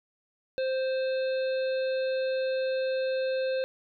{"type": "harmonic tone", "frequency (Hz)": 523, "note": "C5", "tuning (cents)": -1, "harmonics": [1, 3, 5, 7, 8], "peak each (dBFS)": [-26, -40, -43, -46, -45], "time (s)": [0.58, 3.64], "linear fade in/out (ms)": 0, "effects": []}